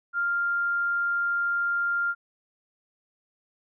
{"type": "tone", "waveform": "sine", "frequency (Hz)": 1396.9, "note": "F6", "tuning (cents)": 0, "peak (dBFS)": -23, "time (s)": [0.13, 2.15], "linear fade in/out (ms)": 50, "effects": []}